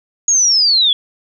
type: linear sweep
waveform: sine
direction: down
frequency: 6710 to 3310 Hz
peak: -9 dBFS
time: 0.28-0.93 s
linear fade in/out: 2 ms
effects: none